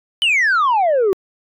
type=exponential sweep; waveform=sine; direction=down; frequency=3073 to 366.4 Hz; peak=-10 dBFS; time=0.22-1.13 s; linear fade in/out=0 ms; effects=tanh soft clip ceiling -11 dBFS